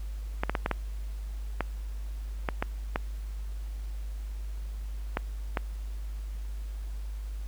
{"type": "clicks", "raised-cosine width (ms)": 0.5, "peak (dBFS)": -12, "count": 11, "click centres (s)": [0.435, 0.496, 0.552, 0.661, 0.713, 1.607, 2.488, 2.625, 2.959, 5.171, 5.572], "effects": ["added 51 Hz sine -33 dBFS peak until 7.47 s", "pink hiss -56 dBFS RMS until 7.47 s"]}